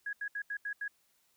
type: tone bursts at uneven times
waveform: sine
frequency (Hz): 1661.2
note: G#6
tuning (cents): 0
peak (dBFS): -34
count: 6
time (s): 0.06-0.13 / 0.21-0.28 / 0.35-0.42 / 0.5-0.57 / 0.65-0.73 / 0.81-0.88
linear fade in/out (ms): 5
effects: white hiss -72 dBFS RMS until 1.36 s